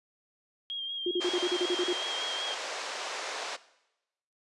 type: tone with vibrato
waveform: sine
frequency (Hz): 3233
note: G#7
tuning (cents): -47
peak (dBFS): -33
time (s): 0.7-2.54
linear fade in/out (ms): 0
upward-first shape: sine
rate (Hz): 5.3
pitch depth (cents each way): 33
type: tone bursts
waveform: sine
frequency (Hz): 356.2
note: F4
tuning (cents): +34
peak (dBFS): -26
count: 10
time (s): 1.06-1.931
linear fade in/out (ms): 5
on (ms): 52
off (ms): 39
type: band-pass noise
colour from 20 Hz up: pink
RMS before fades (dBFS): -37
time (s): 1.2-3.57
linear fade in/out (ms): 20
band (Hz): 480 to 6700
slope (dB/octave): 24
effects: noise-tail reverb RT60 0.9 s tail -18 dB re dry + resampled to 24000 Hz